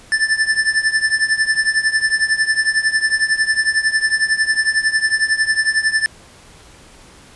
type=tone with tremolo; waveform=square; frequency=1762 Hz; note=A6; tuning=2 cents sharp; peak=-11 dBFS; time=0.12-6.06 s; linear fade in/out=0 ms; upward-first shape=triangle; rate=11 Hz; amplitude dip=90%; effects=pink hiss -44 dBFS RMS until 7.35 s + resampled to 24000 Hz